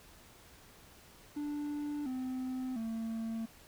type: tone with pitch steps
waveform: triangle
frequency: 293.7 / 257.2 / 225.2 Hz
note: D4 / C4 / A3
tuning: 0 / -30 / +40 cents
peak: -33 dBFS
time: 1.36-3.46 s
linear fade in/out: 10 ms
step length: 700 ms
effects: pink hiss -58 dBFS RMS until 3.67 s